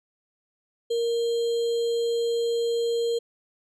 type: tone with sample-and-hold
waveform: sine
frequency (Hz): 466.2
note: A#4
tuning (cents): 0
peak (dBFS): -22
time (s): 0.9-3.19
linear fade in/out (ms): 10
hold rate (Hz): 3675
effects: low-pass 7000 Hz 12 dB/octave